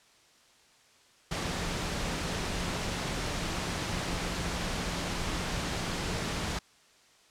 sine tone in noise, 174.61 Hz, F3, in tune, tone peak -41 dBFS, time 1.31-6.59 s, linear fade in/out 5 ms, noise pink, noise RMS -33 dBFS, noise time 1.31-6.59 s, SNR -11 dB, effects white hiss -61 dBFS RMS until 7.3 s + low-pass 7000 Hz 12 dB/octave

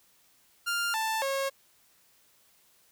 sawtooth tone with pitch steps, 1399 / 884 / 545 Hz, F6 / A5 / C#5, +3 / +8 / -29 cents, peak -24 dBFS, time 0.66-1.5 s, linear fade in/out 20 ms, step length 280 ms, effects white hiss -64 dBFS RMS until 2.91 s

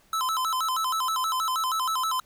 square tone with vibrato, 1160 Hz, D6, 22 cents flat, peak -25 dBFS, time 0.13-2.2 s, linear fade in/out 2 ms, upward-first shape square, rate 6.3 Hz, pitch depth 210 cents each way, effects pink hiss -61 dBFS RMS until 2.25 s

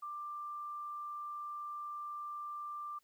sine tone, 1184 Hz, D6, 14 cents sharp, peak -40 dBFS, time 0.02-2.99 s, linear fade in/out 10 ms, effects white hiss -75 dBFS RMS until 3.03 s

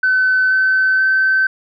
sine tone with pitch steps, 1517 / 1528.4 / 1540 Hz, F#6 / G6 / G6, +43 / -44 / -31 cents, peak -10 dBFS, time 0.03-1.47 s, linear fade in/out 5 ms, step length 480 ms, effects tanh soft clip ceiling -7 dBFS

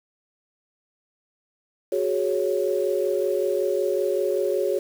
sine chord, F# suspended second, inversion none, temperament equal, 370 / 415.3 / 554.4 Hz, F#4 / G#4 / C#5, 0 / 0 / 0 cents, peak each -25 dBFS, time 1.92-4.79 s, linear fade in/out 5 ms, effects 7-bit

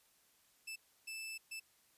sawtooth tone bursts at uneven times, 2637 Hz, E7, in tune, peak -40 dBFS, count 3, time 0.67-0.76 / 1.07-1.38 / 1.51-1.6 s, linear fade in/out 10 ms, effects white hiss -71 dBFS RMS until 1.97 s + resampled to 32000 Hz

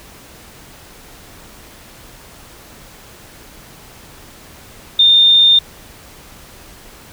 sine tone, 3624 Hz, A#7, 50 cents flat, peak -6 dBFS, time 4.99-5.59 s, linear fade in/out 5 ms, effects pink hiss -40 dBFS RMS until 7.12 s

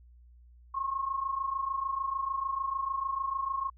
sine tone pair together, 1060 / 1086.7 Hz, C6 / C#6, +22 / -35 cents, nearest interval unison, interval 43 cents, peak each -35 / -31 dBFS, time 0.74-3.7 s, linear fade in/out 10 ms, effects added 60 Hz sine -53 dBFS peak until 3.77 s

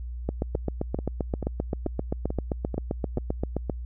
two click trains, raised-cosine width 2 ms, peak -17 / -13 dBFS, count 7 / 27, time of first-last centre 0.55-3.182 / 0.29-3.698 s, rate 2.28 / 7.63 Hz, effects added 60 Hz sine -32 dBFS peak until 3.85 s

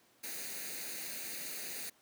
white noise with comb filter, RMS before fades -42 dBFS, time 0.23-1.9 s, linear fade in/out 10 ms, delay 0.46 ms, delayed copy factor +0.65, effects pink hiss -67 dBFS RMS until 2.01 s + high-pass 200 Hz 12 dB/octave

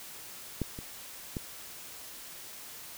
clicks, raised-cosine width 3 ms, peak -17 / -27 / -21 dBFS, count 3, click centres 0.617 / 0.789 / 1.368 s, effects white hiss -46 dBFS RMS until 2.97 s

